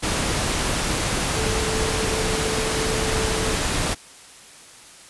sine tone in noise, 440 Hz, A4, in tune, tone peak -27 dBFS, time 1.34-3.57 s, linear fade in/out 20 ms, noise pink, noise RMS -23 dBFS, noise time 0.02-3.95 s, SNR -7 dB, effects white hiss -45 dBFS RMS until 5.09 s + resampled to 24000 Hz

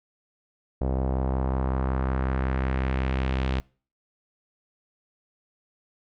sawtooth tone with low-pass filter sweep, 65.41 Hz, C2, in tune, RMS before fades -26 dBFS, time 0.81-3.6 s, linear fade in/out 0 ms, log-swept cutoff 630 to 3400 Hz, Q 1.5, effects noise-tail reverb RT60 0.4 s tail -25 dB re dry

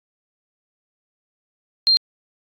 sine tone, 4186 Hz, C8, in tune, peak -12 dBFS, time 1.87-1.97 s, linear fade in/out 0 ms, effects AAC 48 kbps

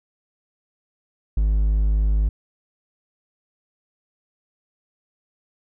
triangle tone, 52 Hz, G#1, 3 cents sharp, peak -14 dBFS, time 1.37-2.29 s, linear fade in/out 5 ms, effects none

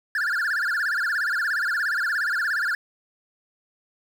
triangle tone with vibrato, 1568 Hz, G6, in tune, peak -20 dBFS, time 0.15-2.75 s, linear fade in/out 2 ms, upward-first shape sine, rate 17 Hz, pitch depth 220 cents each way, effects 8-bit

